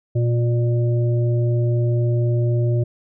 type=harmonic tone; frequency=119.2 Hz; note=A#2; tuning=39 cents sharp; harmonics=1 / 3 / 5; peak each=-16 / -26 / -30 dBFS; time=0.15-2.84 s; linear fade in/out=10 ms; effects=none